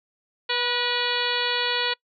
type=harmonic tone with a mistuned harmonic; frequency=488 Hz; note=B4; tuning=21 cents flat; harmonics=1 / 2 / 3 / 4 / 5 / 6 / 7 / 8 / 9; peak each=-31 / -31 / -31 / -31 / -31 / -31 / -31 / -31 / -31 dBFS; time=0.49-1.94 s; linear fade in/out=10 ms; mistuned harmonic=4; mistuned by=-27 cents; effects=noise-tail reverb RT60 0.1 s tail -25 dB re dry